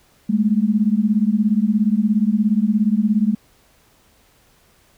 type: beating tone pair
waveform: sine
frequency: 203.8 / 220.8 Hz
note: G#3 / A3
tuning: -32 / +6 cents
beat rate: 17 Hz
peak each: -17 dBFS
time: 0.29-3.35 s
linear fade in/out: 10 ms
effects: pink hiss -56 dBFS RMS until 4.97 s